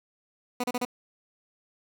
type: tone bursts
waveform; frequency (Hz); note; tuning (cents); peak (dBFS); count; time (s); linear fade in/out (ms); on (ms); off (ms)
15% pulse; 246.9; B3; 0; -20; 4; 0.6-0.851; 5; 38; 33
effects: none